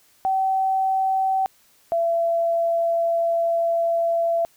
sine tone pair in turn, 766 / 673.1 Hz, G5 / E5, -40 / +36 cents, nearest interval major second, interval 224 cents, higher first, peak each -18 dBFS, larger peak neither, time 0.25-1.46 / 1.92-4.45 s, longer second, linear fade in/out 0 ms, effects white hiss -58 dBFS RMS until 4.56 s

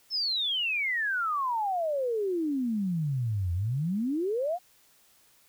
sine exponential two-way sweep, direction down then up, 5380 to 84 to 750 Hz, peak -26 dBFS, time 0.1-4.59 s, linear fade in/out 50 ms, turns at 3.53 s, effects white hiss -62 dBFS RMS until 5.48 s

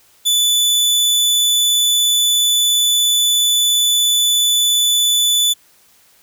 sawtooth tone, 3483 Hz, A7, 18 cents flat, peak -9 dBFS, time 0.25-5.54 s, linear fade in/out 20 ms, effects white hiss -52 dBFS RMS until 6.22 s

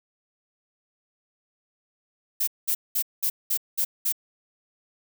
violet noise bursts, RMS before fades -24 dBFS, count 7, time 2.4-4.125 s, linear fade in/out 10 ms, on 75 ms, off 200 ms, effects none

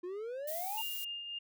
triangle exponential sweep, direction up, 346.1 to 916 Hz, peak -36 dBFS, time 0.03-0.82 s, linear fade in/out 10 ms
violet noise, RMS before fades -41 dBFS, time 0.47-1.05 s, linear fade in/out 10 ms
sine tone with tremolo, 2817 Hz, F7, 14 cents sharp, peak -37 dBFS, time 0.77-1.39 s, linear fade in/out 10 ms, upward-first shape triangle, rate 3.7 Hz, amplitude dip 45%
effects none

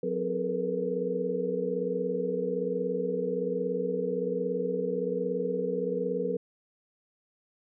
sine tone cluster, 182.1 / 259.9 / 424.3 / 460.6 / 481.8 Hz, F#3 / C4 / G#4 / A#4 / B4, -27 / -11 / +37 / -21 / -43 cents, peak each -35 / -37 / -33 / -35 / -31 dBFS, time 0.03-6.37 s, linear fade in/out 5 ms, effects none

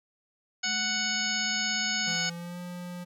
harmonic tone, 740 Hz, F#5, in tune, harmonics 1 / 2 / 3 / 4 / 5 / 6 / 7 / 9, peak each -41 / -33 / -34 / -35 / -40 / -35 / -35 / -34 dBFS, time 0.63-2.3 s, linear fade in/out 10 ms
sine tone with vibrato, 213.3 Hz, G#3, 46 cents sharp, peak -39 dBFS, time 0.64-2.18 s, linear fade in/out 50 ms, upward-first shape sine, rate 17 Hz, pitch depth 39 cents each way
square tone with pitch glide, 170 to 177.22 Hz, F3 to F3, -46 to +26 cents, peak -37 dBFS, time 2.06-3.05 s, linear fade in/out 20 ms, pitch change +72 cents, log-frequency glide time 2.31-2.59 s
effects none

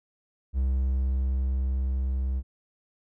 triangle tone with level ramp, 65.41 Hz, C2, in tune, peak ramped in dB -20 to -23 dBFS, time 0.53-2.43 s, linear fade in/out 50 ms, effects none

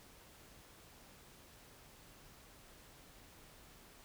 silence, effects pink hiss -60 dBFS RMS until 4.04 s

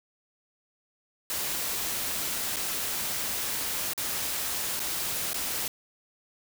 white noise with dropouts, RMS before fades -31 dBFS, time 1.3-5.68 s, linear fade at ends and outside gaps 2 ms, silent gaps 2.561-2.566 / 3.935-3.977 / 4.795-4.801 / 5.333-5.342 s, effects none

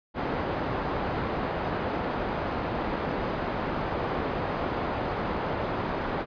white low-pass noise, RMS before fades -30 dBFS, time 0.14-6.26 s, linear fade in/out 50 ms, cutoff 880 Hz, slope 12 dB/octave, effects resampled to 11025 Hz

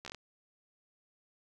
slowing click train, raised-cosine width 0.2 ms, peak -26 dBFS, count 6, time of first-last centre 0.05-0.147 s, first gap 13 ms, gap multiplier 1.2, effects 11-bit

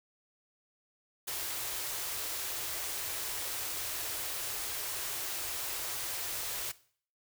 white band-stop noise, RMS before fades -37 dBFS, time 1.27-6.72 s, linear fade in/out 10 ms, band 140 to 300 Hz, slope 48 dB/octave, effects noise-tail reverb RT60 0.5 s tail -18 dB re dry

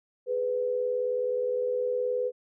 sine tone pair together, 418.4 / 497.6 Hz, G#4 / B4, +13 / +13 cents, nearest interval minor third, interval 300 cents, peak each -33 / -26 dBFS, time 0.26-2.32 s, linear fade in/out 50 ms, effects none

